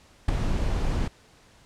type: noise with ADSR envelope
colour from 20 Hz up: brown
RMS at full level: -17 dBFS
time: 0.28-1.08 s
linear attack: 7 ms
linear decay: 10 ms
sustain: -8 dB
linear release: 6 ms
effects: pink hiss -56 dBFS RMS until 1.65 s + low-pass 8000 Hz 12 dB/octave